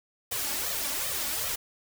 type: noise with flanger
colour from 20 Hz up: white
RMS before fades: -31 dBFS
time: 0.31-1.56 s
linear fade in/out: 10 ms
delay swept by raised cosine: 1.6 to 3.6 ms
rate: 2.6 Hz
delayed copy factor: +0.85
effects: none